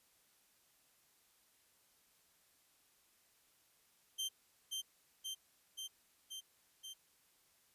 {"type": "tone with echo", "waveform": "sawtooth", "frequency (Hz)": 3136, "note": "G7", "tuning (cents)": 0, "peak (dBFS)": -34, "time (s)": [4.18, 4.29], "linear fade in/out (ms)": 20, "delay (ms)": 530, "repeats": 5, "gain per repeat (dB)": -2, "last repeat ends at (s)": 6.94, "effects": ["white hiss -72 dBFS RMS until 7.74 s", "resampled to 32000 Hz"]}